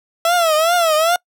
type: tone with vibrato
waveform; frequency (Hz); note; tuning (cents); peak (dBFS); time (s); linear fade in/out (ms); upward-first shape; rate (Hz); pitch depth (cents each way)
30% pulse; 659.3; E5; 0; -10; 0.25-1.16; 2; triangle; 2.5; 150
effects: noise-tail reverb RT60 0.1 s tail -26 dB re dry